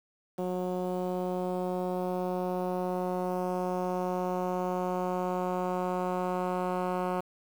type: tone with low-pass filter sweep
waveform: 10% pulse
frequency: 181.7 Hz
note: F#3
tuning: 31 cents flat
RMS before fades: -31 dBFS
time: 0.38-7.21 s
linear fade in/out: 10 ms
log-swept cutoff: 560 to 1300 Hz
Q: 1
effects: 8-bit